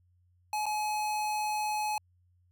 square tone with dropouts, 848 Hz, G#5, 36 cents sharp, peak -30 dBFS, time 0.53-1.98 s, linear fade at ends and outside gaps 2 ms, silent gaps 0.657-0.664 s, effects added 89 Hz sine -64 dBFS peak until 2.51 s

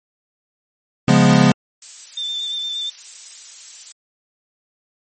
square chord, C# dominant seventh, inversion none, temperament equal, 138.59 / 174.61 / 207.7 / 246.9 Hz, C#3 / E#3 / G#3 / B3, 0 / 0 / 0 / 0 cents, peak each -16 dBFS, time 1.08-1.52 s, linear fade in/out 2 ms
violet noise, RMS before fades -29 dBFS, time 1.82-3.92 s, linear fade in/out 2 ms
sine tone with vibrato, 3564 Hz, A7, 22 cents sharp, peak -22 dBFS, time 2.17-2.9 s, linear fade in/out 5 ms, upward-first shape square, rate 8.6 Hz, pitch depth 17 cents each way
effects MP3 32 kbps

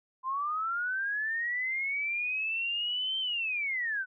sine linear two-way sweep, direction up then down, 1022 to 3132 to 1474 Hz, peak -29 dBFS, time 0.23-4.06 s, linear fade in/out 50 ms, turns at 3.19 s, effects none

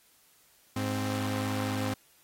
sawtooth tone pair together, 103.82 / 261.6 Hz, G#2 / C4, 0 / 0 cents, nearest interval octave + major third, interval 1600 cents, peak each -28 dBFS, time 0.76-1.94 s, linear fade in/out 5 ms, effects white hiss -63 dBFS RMS until 2.23 s + AAC 48 kbps

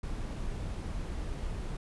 brown noise, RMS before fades -36 dBFS, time 0.03-1.77 s, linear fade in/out 5 ms, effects resampled to 24000 Hz

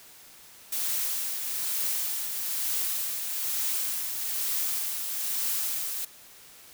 blue noise with tremolo, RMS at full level -28 dBFS, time 0.72-6.05 s, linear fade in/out 5 ms, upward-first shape triangle, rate 1.1 Hz, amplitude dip 45%, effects white hiss -51 dBFS RMS until 6.73 s

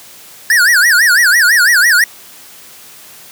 square tone with vibrato, 1661.2 Hz, G#6, in tune, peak -7 dBFS, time 0.5-2.04 s, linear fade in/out 2 ms, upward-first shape sine, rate 6 Hz, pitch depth 270 cents each way, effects white hiss -37 dBFS RMS until 3.31 s + high-pass 100 Hz 12 dB/octave

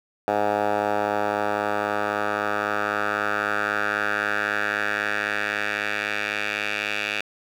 10% pulse tone with band-pass filter sweep, 103.83 Hz, G#2, in tune, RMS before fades -25 dBFS, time 0.28-7.21 s, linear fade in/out 0 ms, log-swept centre 810 to 2500 Hz, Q 2.6, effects 8-bit

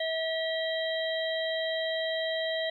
harmonic tone with a mistuned harmonic, 646 Hz, E5, 35 cents flat, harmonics 1 / 3 / 5 / 6, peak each -30 / -35 / -37 / -38 dBFS, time 0-2.7 s, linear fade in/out 5 ms, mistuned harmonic 5, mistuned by -23 cents, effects 11-bit

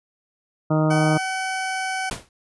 harmonic tone, 155.56 Hz, D#3, in tune, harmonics 1 / 2 / 3 / 4 / 5 / 6 / 7 / 8 / 9, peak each -19 / -22 / -30 / -24 / -33 / -32 / -40 / -30 / -39 dBFS, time 0.7-1.18 s, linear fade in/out 10 ms
20% pulse tone, 757 Hz, F#5, 39 cents sharp, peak -19 dBFS, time 0.9-2.1 s, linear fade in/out 10 ms
pink noise with exponential decay, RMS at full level -24 dBFS, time 2.11-2.29 s, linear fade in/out 2 ms, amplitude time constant 39 ms
effects resampled to 24000 Hz

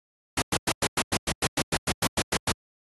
pink noise bursts, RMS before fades -23 dBFS, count 15, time 0.37-2.521 s, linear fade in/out 5 ms, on 51 ms, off 99 ms, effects high-pass 80 Hz 12 dB/octave + AAC 32 kbps

